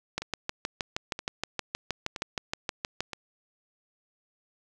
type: two click trains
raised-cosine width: 0.2 ms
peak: -18 / -12 dBFS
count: 4 / 19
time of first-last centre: 0.22-3.133 / 0.18-3.006 s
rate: 1.03 / 6.37 Hz
effects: none